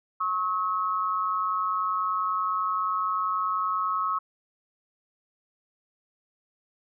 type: tone pair together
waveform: sine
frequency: 1094 / 1283.7 Hz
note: C#6 / E6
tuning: -23 / -46 cents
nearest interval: minor third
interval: 277 cents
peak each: -27 dBFS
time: 0.2-4.19 s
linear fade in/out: 10 ms
effects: none